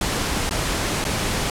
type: noise with dropouts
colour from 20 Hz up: pink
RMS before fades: -23 dBFS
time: 0.01-1.5 s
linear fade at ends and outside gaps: 2 ms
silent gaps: 0.494-0.509 / 1.042-1.05 s
effects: low-pass 10000 Hz 12 dB/octave